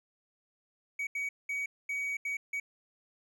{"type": "tone bursts at uneven times", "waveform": "triangle", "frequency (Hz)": 2259, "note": "C#7", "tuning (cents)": 32, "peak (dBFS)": -30, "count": 6, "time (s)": [[0.99, 1.07], [1.15, 1.29], [1.49, 1.66], [1.89, 2.17], [2.25, 2.37], [2.53, 2.6]], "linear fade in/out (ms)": 5, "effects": []}